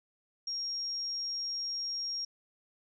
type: tone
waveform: sine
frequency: 5580 Hz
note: F8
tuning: 2 cents flat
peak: -33 dBFS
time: 0.47-2.25 s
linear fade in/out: 5 ms
effects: none